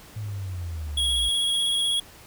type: linear sweep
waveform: sine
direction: down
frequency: 108.8 to 56.4 Hz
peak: -29 dBFS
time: 0.16-1.29 s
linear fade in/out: 5 ms
type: tone with vibrato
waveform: square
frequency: 3315 Hz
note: G#7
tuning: 4 cents flat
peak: -22 dBFS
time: 0.97-2 s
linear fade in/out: 5 ms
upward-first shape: square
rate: 16 Hz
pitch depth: 15 cents each way
effects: pink hiss -48 dBFS RMS until 2.26 s